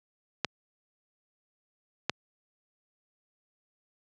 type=clicks; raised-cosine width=0.2 ms; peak=-8 dBFS; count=2; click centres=0.447 / 2.096 s; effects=high-pass 100 Hz 12 dB/octave + low-pass 6000 Hz 12 dB/octave